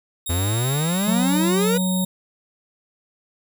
5% pulse tone, 3729 Hz, A#7, in tune, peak -19 dBFS, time 0.26-2.05 s, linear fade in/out 5 ms
45% pulse exponential sweep, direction up, 82 to 496.2 Hz, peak -20 dBFS, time 0.29-1.78 s, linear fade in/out 10 ms
harmonic tone, 185 Hz, F#3, in tune, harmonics 1 / 3 / 5, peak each -19 / -33 / -36 dBFS, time 1.07-2.05 s, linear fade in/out 10 ms
effects none

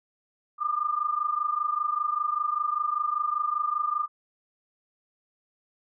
sine tone pair together, 1193 / 1218.1 Hz, D6 / D#6, +27 / -37 cents, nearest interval unison, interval 36 cents, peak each -27 / -28 dBFS, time 0.58-4.08 s, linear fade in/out 50 ms, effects none

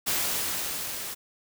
white noise with level ramp, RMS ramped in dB -26 to -36 dBFS, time 0.06-1.15 s, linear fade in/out 20 ms, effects none

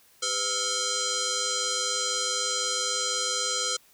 sine tone with frequency modulation, 1300 Hz, E6, 24 cents flat, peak -25 dBFS, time 0.22-3.77 s, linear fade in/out 10 ms, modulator 902 Hz, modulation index 7.4, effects white hiss -59 dBFS RMS until 3.93 s

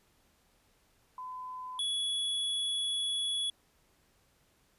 sine / square tone pair in turn, 1013 / 3383 Hz, B5 / G#7, +44 / +31 cents, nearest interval octave + major sixth, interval 2087 cents, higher second, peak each -39 / -31 dBFS, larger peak second, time 1.18-1.79 / 1.79-3.5 s, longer second, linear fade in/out 2 ms, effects pink hiss -69 dBFS RMS until 4.78 s + resampled to 32000 Hz

